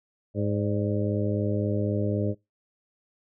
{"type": "harmonic tone with a mistuned harmonic", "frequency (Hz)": 103.83, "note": "G#2", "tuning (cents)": 0, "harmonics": [1, 2, 3, 4, 5, 6], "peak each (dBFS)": [-27, -30, -32, -33, -34, -35], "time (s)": [0.34, 2.35], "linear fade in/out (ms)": 50, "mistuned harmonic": 6, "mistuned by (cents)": -69, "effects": ["noise-tail reverb RT60 0.2 s tail -22 dB re dry"]}